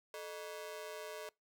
sawtooth ring-modulated tone, 523.3 Hz, C5, in tune, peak -37 dBFS, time 0.14-1.29 s, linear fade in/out 0 ms, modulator 87.5 Hz, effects noise-tail reverb RT60 0.2 s tail -24 dB re dry

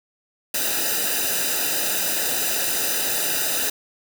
white noise with comb filter, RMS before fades -23 dBFS, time 0.54-3.7 s, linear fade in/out 5 ms, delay 0.91 ms, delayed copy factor -0.85, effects none

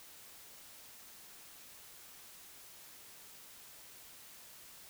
silence, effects white hiss -55 dBFS RMS until 4.89 s

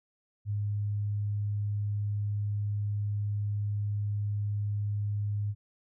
sine tone, 103.2 Hz, G#2, 10 cents flat, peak -28 dBFS, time 0.45-5.55 s, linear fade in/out 50 ms, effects none

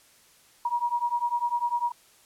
sine beating tone pair, 950 / 960 Hz, A#5 / B5, +33 / -49 cents, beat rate 10 Hz, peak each -28 / -27 dBFS, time 0.65-1.92 s, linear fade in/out 5 ms, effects white hiss -58 dBFS RMS until 2.25 s + low-pass 12000 Hz 12 dB/octave

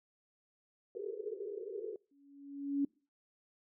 white band-pass noise, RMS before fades -42 dBFS, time 0.95-1.96 s, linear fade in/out 2 ms, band 380 to 460 Hz, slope 96 dB/octave
sine tone with exponential growth, 281.2 Hz, C#4, 25 cents sharp, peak -27 dBFS, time 2.11-2.85 s, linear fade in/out 5 ms, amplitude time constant 160 ms
effects noise-tail reverb RT60 0.4 s tail -26 dB re dry

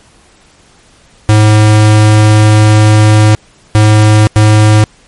square tone bursts at uneven times, 107 Hz, A2, 48 cents flat, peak -3 dBFS, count 3, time 1.29-3.35 / 3.75-4.27 / 4.36-4.84 s, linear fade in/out 0 ms, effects pink hiss -44 dBFS RMS until 5.07 s + MP3 48 kbps

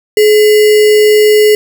sine tone with sample-and-hold, 424.5 Hz, G#4, 38 cents sharp, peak -3 dBFS, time 0.17-1.55 s, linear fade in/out 2 ms, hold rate 2450 Hz, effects none

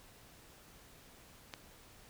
click, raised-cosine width 0.2 ms, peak -25 dBFS, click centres 1.538 s, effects pink hiss -59 dBFS RMS until 2.09 s

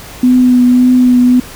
sine tone with vibrato, 249.6 Hz, B3, 19 cents sharp, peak -4 dBFS, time 0.23-1.4 s, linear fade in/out 5 ms, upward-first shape triangle, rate 1.8 Hz, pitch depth 22 cents each way, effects pink hiss -31 dBFS RMS until 1.55 s

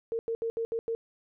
sine tone bursts at uneven times, 457.2 Hz, A#4, 34 cents flat, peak -28 dBFS, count 6, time 0.12-0.19 / 0.28-0.35 / 0.42-0.5 / 0.57-0.65 / 0.72-0.79 / 0.88-0.95 s, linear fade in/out 0 ms, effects none

